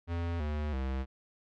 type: tone with pitch steps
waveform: square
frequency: 85.1 / 74.94 / 66 Hz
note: F2 / D2 / C2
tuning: -44 / +36 / +16 cents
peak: -32 dBFS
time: 0.07-1.06 s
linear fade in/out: 50 ms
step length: 330 ms
effects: low-pass 3000 Hz 12 dB/octave